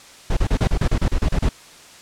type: noise bursts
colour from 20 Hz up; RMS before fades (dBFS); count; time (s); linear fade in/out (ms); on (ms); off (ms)
brown; -17; 12; 0.3-1.491; 5; 69; 33
effects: white hiss -44 dBFS RMS until 2.01 s + low-pass 8000 Hz 12 dB/octave